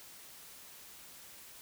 silence, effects white hiss -53 dBFS RMS until 1.61 s

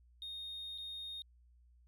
triangle tone with dropouts, 3700 Hz, A#7, 14 cents flat, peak -40 dBFS, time 0.22-1.22 s, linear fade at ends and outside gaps 1 ms, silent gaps 0.778-0.783 s, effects tanh soft clip ceiling -37 dBFS + added 60 Hz sine -62 dBFS peak until 1.87 s

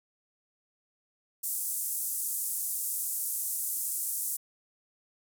white band-pass noise, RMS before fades -33 dBFS, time 1.43-4.37 s, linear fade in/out 10 ms, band 8000 to 14000 Hz, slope 24 dB/octave, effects none

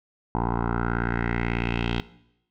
10% pulse tone with low-pass filter sweep, 58.27 Hz, A#1, in tune, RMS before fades -26 dBFS, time 0.35-2 s, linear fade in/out 0 ms, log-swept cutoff 930 to 3300 Hz, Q 3.7, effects noise-tail reverb RT60 0.8 s tail -18 dB re dry

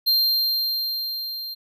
square tone with level ramp, 4180 Hz, C8, 2 cents flat, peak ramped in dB -16 to -31 dBFS, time 0.06-1.55 s, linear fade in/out 20 ms, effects none

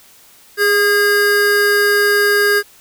square tone pair together, 411.7 / 1620 Hz, G#4 / G#6, -15 / -43 cents, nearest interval 2 octaves, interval 2372 cents, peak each -15 / -14 dBFS, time 0.57-2.63 s, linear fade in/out 50 ms, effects white hiss -46 dBFS RMS until 2.8 s

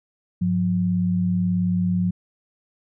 sine tone pair together, 100.46 / 179 Hz, G2 / F3, +43 / +43 cents, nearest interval minor seventh, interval 1000 cents, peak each -26 / -19 dBFS, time 0.41-2.11 s, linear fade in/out 10 ms, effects none

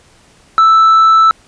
triangle tone with tanh clipping, 1318.5 Hz, E6, in tune, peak -5 dBFS, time 0.58-1.31 s, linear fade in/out 0 ms, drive 7 dB, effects pink hiss -47 dBFS RMS until 1.47 s + resampled to 22050 Hz

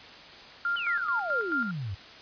sine tone with tremolo, 1396.9 Hz, F6, in tune, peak -25 dBFS, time 0.65-1.71 s, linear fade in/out 2 ms, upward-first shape square, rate 4.6 Hz, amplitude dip 60%
sine exponential sweep, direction down, 3136 to 87.8 Hz, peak -31 dBFS, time 0.76-1.95 s, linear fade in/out 10 ms
effects white hiss -47 dBFS RMS until 2.21 s + resampled to 11025 Hz

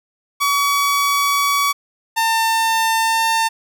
sawtooth tone pair in turn, 1134 / 900.1 Hz, C#6 / A5, +39 / +39 cents, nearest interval major third, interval 400 cents, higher first, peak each -11 dBFS, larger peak neither, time 0.4-1.73 / 2.16-3.49 s, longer neither, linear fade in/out 20 ms, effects none

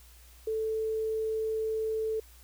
sine tone, 440 Hz, A4, in tune, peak -28 dBFS, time 0.47-2.2 s, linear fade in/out 5 ms, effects added 60 Hz sine -53 dBFS peak until 2.43 s + white hiss -58 dBFS RMS until 2.43 s

